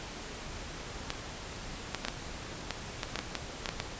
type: clicks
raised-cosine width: 0.2 ms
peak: -14 dBFS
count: 12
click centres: 1.104 / 1.947 / 2.05 / 2.084 / 2.707 / 3.032 / 3.157 / 3.19 / 3.353 / 3.658 / 3.69 / 3.801 s
effects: pink hiss -42 dBFS RMS until 3.99 s + resampled to 16000 Hz